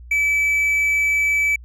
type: tone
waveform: triangle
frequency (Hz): 2303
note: D7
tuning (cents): -34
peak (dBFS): -14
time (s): 0.11-1.56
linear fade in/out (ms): 5
effects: added 60 Hz sine -37 dBFS peak until 1.64 s